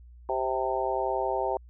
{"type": "harmonic tone with a mistuned harmonic", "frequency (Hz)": 130.81, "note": "C3", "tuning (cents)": 0, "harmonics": [3, 4, 5, 6, 7], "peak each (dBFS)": [-32, -32, -32, -32, -32], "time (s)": [0.29, 1.57], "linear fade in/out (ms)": 2, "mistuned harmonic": 7, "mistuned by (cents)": -17, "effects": ["added 60 Hz sine -47 dBFS peak until 1.69 s"]}